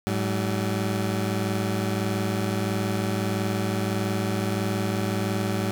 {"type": "tone pair together", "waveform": "20% pulse", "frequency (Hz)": [105.78, 190], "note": ["G#2", "F#3"], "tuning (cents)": [32, 46], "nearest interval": "minor seventh", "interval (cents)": 1014, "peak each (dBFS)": [-21, -23], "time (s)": [0.07, 5.71], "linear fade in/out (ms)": 0, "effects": []}